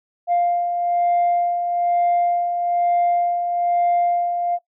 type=beating tone pair; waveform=sine; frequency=698.5 / 699.6 Hz; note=F5 / F5; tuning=0 / +3 cents; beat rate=1.1 Hz; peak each=-25 / -16 dBFS; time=0.27-4.59 s; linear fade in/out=50 ms; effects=noise-tail reverb RT60 0.1 s tail -17 dB re dry + tanh soft clip ceiling -12 dBFS